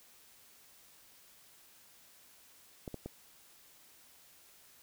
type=clicks; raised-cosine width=2 ms; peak=-27 dBFS; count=3; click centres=2.878 / 2.943 / 3.06 s; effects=white hiss -61 dBFS RMS until 4.82 s